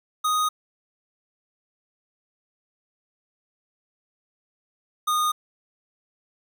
square tone pair in turn, 1244.5 / 1229.5 Hz, D#6 / D#6, 0 / -21 cents, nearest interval unison, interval 21 cents, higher first, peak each -21 dBFS, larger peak neither, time 0.24-0.49 / 5.07-5.32 s, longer neither, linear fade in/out 10 ms, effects 10-bit

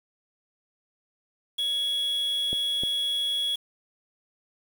triangle tone, 3349 Hz, G#7, 14 cents sharp, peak -23 dBFS, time 1.58-3.56 s, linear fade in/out 10 ms
clicks, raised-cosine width 2 ms, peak -21 dBFS, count 2, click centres 2.53 / 2.835 s
effects 7-bit

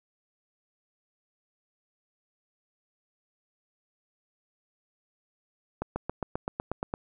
accelerating click train, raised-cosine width 1 ms, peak -16 dBFS, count 10, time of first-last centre 5.82-6.939 s, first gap 140 ms, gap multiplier 0.97, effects none

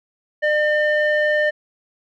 square tone with low-pass filter, 602 Hz, D5, 43 cents sharp, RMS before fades -18 dBFS, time 0.42-1.51 s, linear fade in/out 20 ms, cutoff 2000 Hz, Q 3, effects none

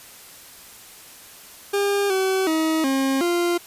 40% pulse tone with pitch steps, 402.2 / 380.4 / 318.2 / 269.1 / 347.6 Hz, G4 / F#4 / D#4 / C4 / F4, +44 / +48 / +39 / +49 / -8 cents, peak -18 dBFS, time 1.73-3.58 s, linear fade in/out 10 ms, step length 370 ms, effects white hiss -44 dBFS RMS until 3.66 s + resampled to 32000 Hz

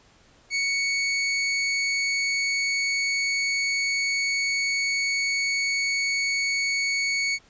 sawtooth tone, 2225 Hz, C#7, 6 cents sharp, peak -19 dBFS, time 0.5-7.39 s, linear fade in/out 50 ms, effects pink hiss -57 dBFS RMS until 7.49 s + resampled to 16000 Hz

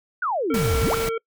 sine exponential two-way sweep, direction down then up, 1551 to 55 to 1551 Hz, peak -21 dBFS, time 0.22-0.95 s, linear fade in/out 5 ms, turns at 0.8 s
harmonic tone, 453.6 Hz, A#4, 47 cents flat, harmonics 1 / 3 / 5 / 7, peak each -23 / -31 / -37 / -46 dBFS, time 0.5-1.18 s, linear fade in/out 5 ms
pink noise, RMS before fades -28 dBFS, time 0.54-1.09 s, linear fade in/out 2 ms
effects noise-tail reverb RT60 0.1 s tail -26 dB re dry

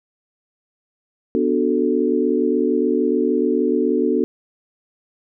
sine chord, B minor seventh, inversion none, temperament equal, 246.9 / 293.7 / 370 / 440 Hz, B3 / D4 / F#4 / A4, 0 / 0 / 0 / 0 cents, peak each -21 dBFS, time 1.35-4.24 s, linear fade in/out 0 ms, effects none

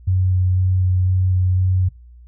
sine tone with vibrato, 92.3 Hz, F#2, 4 cents flat, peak -14 dBFS, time 0.07-1.89 s, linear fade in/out 10 ms, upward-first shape square, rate 2 Hz, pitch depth 9 cents each way, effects noise-tail reverb RT60 0.2 s tail -17 dB re dry + added 60 Hz sine -40 dBFS peak until 2.27 s

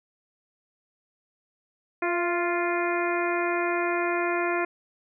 harmonic tone with a mistuned harmonic, 349.2 Hz, F4, in tune, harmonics 1 / 2 / 3 / 4 / 5 / 6 / 7, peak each -27 / -30 / -32 / -33 / -34 / -35 / -35 dBFS, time 2.02-4.65 s, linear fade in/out 5 ms, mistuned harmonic 2, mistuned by -33 cents, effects none

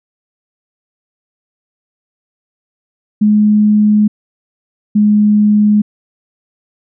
sine tone pair in turn, 210.6 / 209.4 Hz, G#3 / G#3, +24 / +15 cents, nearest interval unison, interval 9 cents, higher first, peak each -6 dBFS, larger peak neither, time 3.21-4.08 / 4.95-5.82 s, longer neither, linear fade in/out 10 ms, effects none

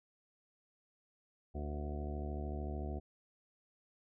harmonic tone with a mistuned harmonic, 73.42 Hz, D2, in tune, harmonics 1 / 2 / 3 / 4 / 5 / 6 / 7 / 8 / 9 / 10, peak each -39 / -49 / -47 / -50 / -48 / -56 / -55 / -59 / -51 / -52 dBFS, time 1.54-3 s, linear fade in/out 20 ms, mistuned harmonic 6, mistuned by +44 cents, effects none

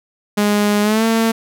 sawtooth tone with pitch glide, 207 to 225.7 Hz, G#3 to A3, -5 to +44 cents, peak -9 dBFS, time 0.37-1.32 s, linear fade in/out 10 ms, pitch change +149 cents, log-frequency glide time 0.82-1.04 s, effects none

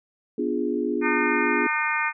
sine chord, B diminished seventh, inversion none, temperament equal, 246.9 / 293.7 / 349.2 / 415.3 Hz, B3 / D4 / F4 / Ab4, 0 / 0 / 0 / 0 cents, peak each -28 dBFS, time 0.38-1.67 s, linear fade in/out 5 ms
harmonic tone, 303.8 Hz, D#4, 41 cents flat, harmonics 3 / 4 / 5 / 6 / 7 / 8, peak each -29 / -29 / -29 / -29 / -29 / -29 dBFS, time 1.01-2.13 s, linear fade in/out 50 ms
effects none

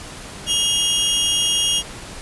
sawtooth tone pair together, 2854 / 3272 Hz, F7 / G#7, +37 / -26 cents, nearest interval major second, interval 237 cents, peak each -16 dBFS, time 0.46-1.83 s, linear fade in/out 50 ms, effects pink hiss -35 dBFS RMS until 2.21 s + resampled to 24000 Hz

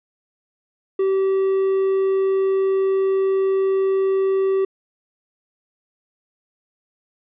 triangle tone, 385.5 Hz, G4, 29 cents flat, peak -14 dBFS, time 0.99-4.65 s, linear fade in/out 5 ms, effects resampled to 8000 Hz

